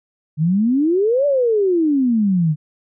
sine exponential two-way sweep, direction up then down, 146.83 to 587.3 to 146.83 Hz, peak -13 dBFS, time 0.37-2.56 s, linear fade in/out 50 ms, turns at 1.26 s, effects none

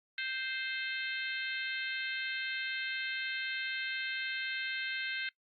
harmonic tone, 523 Hz, C5, 1 cent flat, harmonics 3 / 4 / 5 / 6 / 7 / 8, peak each -38 / -40 / -42 / -44 / -45 / -46 dBFS, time 0.18-5.29 s, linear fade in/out 2 ms, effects noise-tail reverb RT60 0.1 s tail -21 dB re dry + Opus 48 kbps

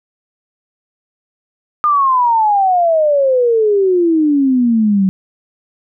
sine exponential sweep, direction down, 1222 to 186.7 Hz, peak -9 dBFS, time 1.84-5.09 s, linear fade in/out 0 ms, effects none

